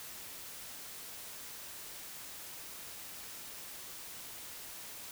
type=silence; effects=white hiss -47 dBFS RMS until 5.11 s